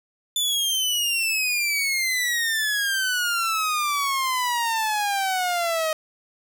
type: exponential sweep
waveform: sawtooth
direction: down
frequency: 3520 to 624 Hz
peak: -18 dBFS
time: 0.36-5.93 s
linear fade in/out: 2 ms
effects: none

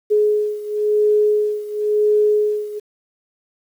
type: beating tone pair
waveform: sine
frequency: 420.8 / 421.76 Hz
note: G#4 / G#4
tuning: +23 / +27 cents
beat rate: 0.96 Hz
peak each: -16 / -19 dBFS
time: 0.1-2.8 s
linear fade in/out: 20 ms
effects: 8-bit

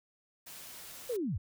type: noise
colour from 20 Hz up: white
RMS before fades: -48 dBFS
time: 0.46-1.17 s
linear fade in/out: 10 ms
type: linear sweep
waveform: sine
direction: down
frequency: 523.3 to 63.9 Hz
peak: -31 dBFS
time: 1.09-1.38 s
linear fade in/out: 10 ms
effects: none

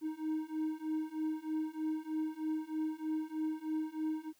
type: beating tone pair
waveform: triangle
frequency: 311.1 / 314.3 Hz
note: D#4 / D#4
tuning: 0 / +18 cents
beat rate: 3.2 Hz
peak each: -36 / -35 dBFS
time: 0.01-4.33 s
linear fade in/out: 50 ms
effects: white hiss -70 dBFS RMS until 4.39 s

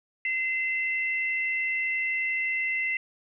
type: tone pair together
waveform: sine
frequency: 2056 / 2687 Hz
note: C7 / E7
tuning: -31 / +33 cents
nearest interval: perfect fourth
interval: 464 cents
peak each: -26 / -32 dBFS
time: 0.25-2.97 s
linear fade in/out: 2 ms
effects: none

